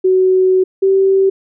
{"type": "tone pair in turn", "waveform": "sine", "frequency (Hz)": [373.5, 386.2], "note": ["F#4", "G4"], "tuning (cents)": [16, -26], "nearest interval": "minor second", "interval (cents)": 58, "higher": "second", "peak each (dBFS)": -8, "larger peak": "neither", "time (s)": [[0.04, 0.64], [0.82, 1.3]], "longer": "first", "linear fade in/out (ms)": 10, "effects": []}